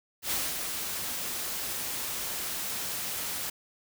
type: noise with ADSR envelope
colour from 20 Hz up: white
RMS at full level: -29 dBFS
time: 0.22-3.5 s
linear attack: 92 ms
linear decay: 230 ms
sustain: -5 dB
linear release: 7 ms
effects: none